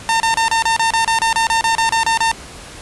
sawtooth tone bursts, 906 Hz, A#5, 50 cents flat, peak -9 dBFS, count 16, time 0.09-2.315 s, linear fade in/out 0 ms, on 110 ms, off 31 ms, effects pink hiss -35 dBFS RMS until 2.81 s + resampled to 24000 Hz

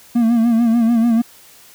triangle tone with vibrato, 231.5 Hz, A#3, 12 cents flat, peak -9 dBFS, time 0.15-1.22 s, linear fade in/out 10 ms, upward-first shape sine, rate 6.8 Hz, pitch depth 64 cents each way, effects white hiss -45 dBFS RMS until 1.74 s

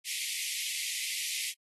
pink high-pass noise, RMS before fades -35 dBFS, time 0.04-1.54 s, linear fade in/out 50 ms, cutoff 2000 Hz, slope 96 dB/octave, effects AAC 32 kbps

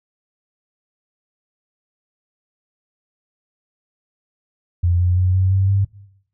sine tone with pitch steps, 87.31 / 89.45 / 91.65 / 93.9 / 96.21 / 98.57 Hz, F2 / F2 / F#2 / F#2 / G2 / G2, 0 / +42 / -16 / +26 / -32 / +10 cents, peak -13 dBFS, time 4.83-5.85 s, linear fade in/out 10 ms, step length 170 ms, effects noise-tail reverb RT60 0.8 s tail -21 dB re dry

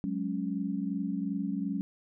sine chord, F# suspended second, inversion none, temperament equal, 185 / 207.7 / 277.2 Hz, F#3 / G#3 / C#4, 0 / 0 / 0 cents, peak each -34 dBFS, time 0.04-1.81 s, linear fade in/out 0 ms, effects none

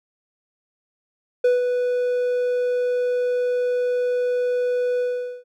triangle tone with ADSR envelope, 493.9 Hz, B4, in tune, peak -11 dBFS, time 1.44-5.44 s, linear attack 7 ms, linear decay 160 ms, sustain -6 dB, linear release 440 ms, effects none

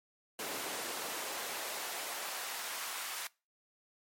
pink noise with high-pass filter sweep, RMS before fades -40 dBFS, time 0.39-3.27 s, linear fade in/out 2 ms, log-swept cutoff 360 to 1100 Hz, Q 0.9, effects noise-tail reverb RT60 0.3 s tail -24 dB re dry + MP3 64 kbps

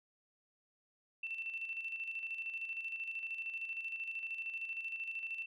sine tone with tremolo, 2680 Hz, E7, 28 cents sharp, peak -37 dBFS, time 1.23-5.46 s, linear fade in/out 5 ms, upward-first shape square, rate 13 Hz, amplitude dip 50%, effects none

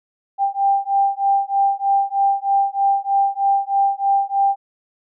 sine beating tone pair, 790 / 793.2 Hz, G5 / G5, +13 / +20 cents, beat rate 3.2 Hz, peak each -18 dBFS, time 0.38-4.56 s, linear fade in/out 50 ms, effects none

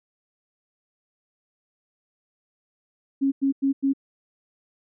sine tone bursts, 273.4 Hz, C#4, 24 cents flat, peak -18 dBFS, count 4, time 3.21-3.935 s, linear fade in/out 20 ms, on 110 ms, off 95 ms, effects none

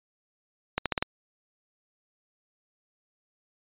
accelerating click train, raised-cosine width 0.3 ms, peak -9 dBFS, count 5, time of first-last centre 0.78-1.025 s, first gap 77 ms, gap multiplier 0.85, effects resampled to 8000 Hz

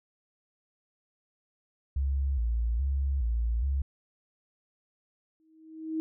sine tone with vibrato, 62.7 Hz, B1, 27 cents sharp, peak -25 dBFS, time 1.96-3.82 s, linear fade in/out 5 ms, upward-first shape square, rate 1.2 Hz, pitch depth 150 cents each way
sine tone with exponential growth, 317.9 Hz, D#4, 37 cents sharp, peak -26 dBFS, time 5.4-6 s, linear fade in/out 0 ms, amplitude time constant 130 ms
effects none

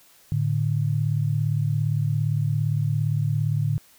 sine tone pair together, 110 / 147.48 Hz, A2 / D3, 0 / +8 cents, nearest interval perfect fourth, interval 508 cents, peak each -23 / -23 dBFS, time 0.32-3.78 s, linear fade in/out 0 ms, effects white hiss -55 dBFS RMS until 3.98 s

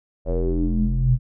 square tone with low-pass filter sweep, 42.9 Hz, F1, 30 cents flat, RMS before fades -20 dBFS, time 0.25-1.19 s, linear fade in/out 50 ms, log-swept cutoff 580 to 110 Hz, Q 7.3, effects none

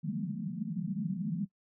pink band-pass noise, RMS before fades -35 dBFS, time 0.03-1.46 s, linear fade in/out 20 ms, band 150 to 230 Hz, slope 96 dB/octave, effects noise-tail reverb RT60 0.1 s tail -20 dB re dry

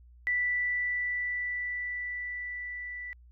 sine tone with level ramp, 1971 Hz, B6, 4 cents flat, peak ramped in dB -25 to -37 dBFS, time 0.27-3.13 s, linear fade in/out 0 ms, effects added 60 Hz sine -52 dBFS peak until 3.31 s

